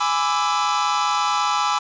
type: chord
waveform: 45% pulse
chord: E dominant seventh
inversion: first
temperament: equal with one note detuned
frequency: 830.6 / 999.8 / 1174.7 / 1318.5 Hz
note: G#5 / B5 / D6 / E6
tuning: 0 / +21 / 0 / 0 cents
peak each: -24 dBFS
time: 0-1.79 s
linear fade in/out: 10 ms
effects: resampled to 16000 Hz + 7-bit